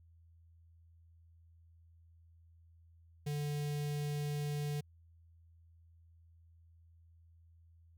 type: tone with notch filter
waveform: square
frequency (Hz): 146.83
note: D3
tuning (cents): 0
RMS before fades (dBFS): -37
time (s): 3.26-4.81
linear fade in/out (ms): 10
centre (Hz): 1200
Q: 0.85
effects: added 83 Hz sine -60 dBFS peak until 7.97 s